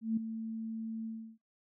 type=tone with ADSR envelope; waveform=sine; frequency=223.5 Hz; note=A3; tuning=27 cents sharp; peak=-26 dBFS; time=0.01-1.38 s; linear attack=160 ms; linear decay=6 ms; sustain=-10 dB; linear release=320 ms; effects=noise-tail reverb RT60 0.1 s tail -17 dB re dry